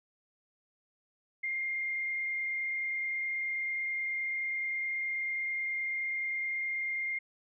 sine tone with frequency modulation, 2115 Hz, C7, 18 cents sharp, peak -31 dBFS, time 1.43-7.19 s, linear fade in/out 10 ms, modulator 29.4 Hz, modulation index 0.67, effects none

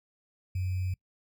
sine tone with sample-and-hold, 92.2 Hz, F#2, 6 cents flat, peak -28 dBFS, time 0.55-0.94 s, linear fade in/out 5 ms, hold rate 2450 Hz, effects noise-tail reverb RT60 0.1 s tail -24 dB re dry

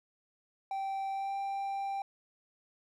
triangle tone with pitch glide, 779 to 788.1 Hz, G5 to G5, -11 to +9 cents, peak -31 dBFS, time 0.71-2.02 s, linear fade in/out 2 ms, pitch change +20 cents, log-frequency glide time 1.11-1.35 s, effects none

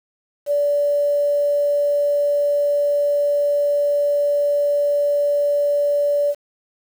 sine tone with quantisation, 578 Hz, D5, 28 cents flat, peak -15 dBFS, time 0.46-6.35 s, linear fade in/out 50 ms, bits 7, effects none

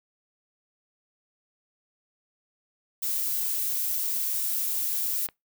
violet noise, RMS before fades -28 dBFS, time 3.02-5.27 s, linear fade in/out 10 ms
click, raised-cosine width 0.3 ms, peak -22 dBFS, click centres 5.288 s
effects noise-tail reverb RT60 0.2 s tail -26 dB re dry

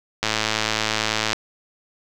click train, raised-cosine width 0.2 ms, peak -3 dBFS, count 121, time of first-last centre 0.23-1.331 s, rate 109 Hz, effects none

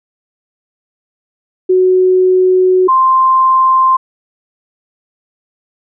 sine tone pair in turn, 370 / 1046.5 Hz, F#4 / C6, 0 / 0 cents, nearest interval octave + tritone, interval 1800 cents, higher second, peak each -6 dBFS, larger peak neither, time 1.69-2.88 / 2.88-3.97 s, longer first, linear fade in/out 10 ms, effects none

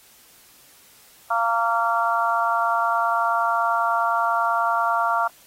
harmonic tone, 230.2 Hz, A#3, 22 cents flat, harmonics 3 / 4 / 5 / 6, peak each -24 / -24 / -24 / -24 dBFS, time 1.3-5.28 s, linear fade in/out 10 ms, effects white hiss -52 dBFS RMS until 5.46 s + AAC 48 kbps

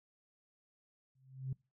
sine tone with exponential growth, 132 Hz, C3, 16 cents sharp, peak -32 dBFS, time 1.15-1.53 s, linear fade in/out 5 ms, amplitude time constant 82 ms, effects noise-tail reverb RT60 0.3 s tail -25 dB re dry + tanh soft clip ceiling -30 dBFS

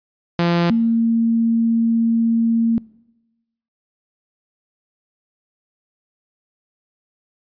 sawtooth / sine tone pair in turn, 171.6 / 229.1 Hz, F3 / A#3, -30 / -30 cents, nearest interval perfect fourth, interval 500 cents, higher second, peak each -11 / -13 dBFS, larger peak first, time 0.39-0.7 / 0.7-2.78 s, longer second, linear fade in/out 0 ms, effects noise-tail reverb RT60 1.0 s tail -23 dB re dry + resampled to 11025 Hz

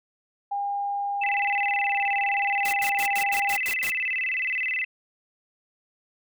sine tone with pitch glide, 806 to 800.9 Hz, G5 to G5, +48 to +37 cents, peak -25 dBFS, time 0.51-3.57 s, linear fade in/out 10 ms, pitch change -11 cents, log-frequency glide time 1.74-1.99 s
sine tone with vibrato, 2310 Hz, D7, 29 cents flat, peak -24 dBFS, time 1.21-4.85 s, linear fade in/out 10 ms, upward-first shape square, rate 19 Hz, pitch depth 230 cents each way
white noise bursts, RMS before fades -33 dBFS, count 8, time 2.65-3.903 s, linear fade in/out 2 ms, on 77 ms, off 91 ms
effects none

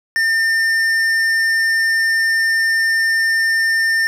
sine tone with tanh clipping, 1805 Hz, A6, 44 cents sharp, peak -15 dBFS, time 0.16-4.07 s, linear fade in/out 0 ms, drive 11 dB, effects none

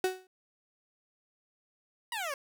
35% pulse tone with exponential decay, 372.4 Hz, F#4, 11 cents sharp, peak -22 dBFS, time 0.04-0.27 s, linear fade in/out 2 ms, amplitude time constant 48 ms
15% pulse exponential sweep, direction down, 987.8 to 534 Hz, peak -27 dBFS, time 2.12-2.34 s, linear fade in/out 2 ms
effects none

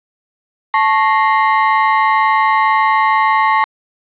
35% pulse ring-modulated tone, 987.8 Hz, B5, in tune, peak -5 dBFS, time 0.74-3.64 s, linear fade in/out 0 ms, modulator 111 Hz, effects resampled to 8000 Hz + 7-bit

